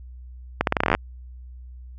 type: accelerating click train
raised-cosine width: 0.5 ms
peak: -3 dBFS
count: 13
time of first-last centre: 0.61-0.95 s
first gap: 62 ms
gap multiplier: 0.84
effects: added 62 Hz sine -38 dBFS peak until 1.98 s